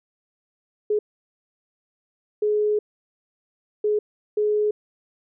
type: tone bursts at uneven times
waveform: sine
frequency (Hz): 421.2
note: G#4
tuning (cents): +24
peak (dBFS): -18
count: 4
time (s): 0.9-0.99 / 2.42-2.79 / 3.84-3.99 / 4.37-4.71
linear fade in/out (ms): 5
effects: none